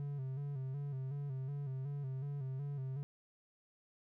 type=tone with vibrato; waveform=triangle; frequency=137.3 Hz; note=C#3; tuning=16 cents flat; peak=-36 dBFS; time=0-3.03 s; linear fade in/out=0 ms; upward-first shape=square; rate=2.7 Hz; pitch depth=68 cents each way; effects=none